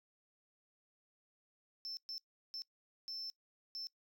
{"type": "tone bursts at uneven times", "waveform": "triangle", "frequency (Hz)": 5320, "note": "E8", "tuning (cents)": 15, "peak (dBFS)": -39, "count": 5, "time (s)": [[1.85, 1.97], [2.09, 2.18], [2.54, 2.62], [3.08, 3.3], [3.75, 3.87]], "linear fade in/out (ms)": 0, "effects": ["noise-tail reverb RT60 0.1 s tail -22 dB re dry", "tanh soft clip ceiling -37 dBFS"]}